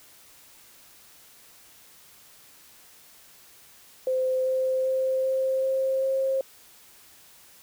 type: tone with pitch steps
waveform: sine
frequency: 517 / 520.3 / 523.6 / 526.9 / 530.3 / 533.7 Hz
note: C5 / C5 / C5 / C5 / C5 / C5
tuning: -21 / -10 / +1 / +12 / +23 / +34 cents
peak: -22 dBFS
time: 4.07-6.41 s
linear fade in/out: 2 ms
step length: 390 ms
effects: white hiss -53 dBFS RMS until 7.62 s